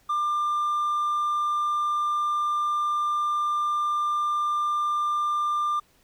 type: tone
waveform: triangle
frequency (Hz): 1194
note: D6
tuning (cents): +28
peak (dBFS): -20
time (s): 0.09-5.8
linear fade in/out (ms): 10
effects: tanh soft clip ceiling -16 dBFS + pink hiss -62 dBFS RMS until 6.03 s

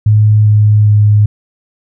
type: tone with pitch steps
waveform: sine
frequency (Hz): 106.6 / 105.68 / 104.77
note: G#2 / G#2 / G#2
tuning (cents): +46 / +31 / +16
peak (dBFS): -4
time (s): 0.06-1.26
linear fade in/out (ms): 5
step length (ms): 400
effects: none

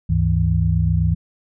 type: tone cluster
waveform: sine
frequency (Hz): 72.5 / 100.5 / 161.7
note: D2 / G2 / E3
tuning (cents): -22 / +44 / -33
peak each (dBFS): -19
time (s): 0.09-1.15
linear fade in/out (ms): 10
effects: none

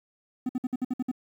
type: tone bursts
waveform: triangle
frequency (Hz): 252.8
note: B3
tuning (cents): +41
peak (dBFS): -23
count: 8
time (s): 0.46-1.115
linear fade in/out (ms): 5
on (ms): 32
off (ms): 57
effects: 10-bit

